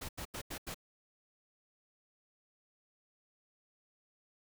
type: noise bursts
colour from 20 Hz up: pink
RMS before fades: -42 dBFS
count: 5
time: 0.01-0.745 s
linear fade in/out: 10 ms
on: 79 ms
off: 85 ms
effects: none